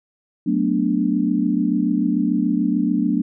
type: chord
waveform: sine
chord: B minor seventh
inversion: second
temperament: equal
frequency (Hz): 185 / 220 / 246.9 / 293.7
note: F#3 / A3 / B3 / D4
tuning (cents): 0 / 0 / 0 / 0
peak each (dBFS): -23 / -22 / -22 / -21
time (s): 0.46-3.22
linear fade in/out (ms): 10
effects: none